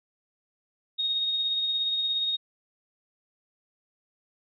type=tone with tremolo; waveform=sine; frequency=3729 Hz; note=A#7; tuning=in tune; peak=-23 dBFS; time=0.98-2.37 s; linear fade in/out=20 ms; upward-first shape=triangle; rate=17 Hz; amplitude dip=35%; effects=none